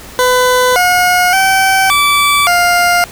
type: tone with pitch steps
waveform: 20% pulse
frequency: 502 / 721 / 769 / 1157 / 703 Hz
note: B4 / F#5 / G5 / D6 / F5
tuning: +28 / -45 / -33 / -26 / +11 cents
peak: -3 dBFS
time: 0.19-3.04 s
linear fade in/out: 0 ms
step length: 570 ms
effects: pink hiss -32 dBFS RMS until 3.11 s